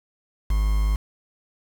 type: tone with quantisation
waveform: triangle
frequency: 51.91 Hz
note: G#1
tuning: in tune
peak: -16 dBFS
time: 0.5-0.96 s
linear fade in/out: 5 ms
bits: 6
effects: none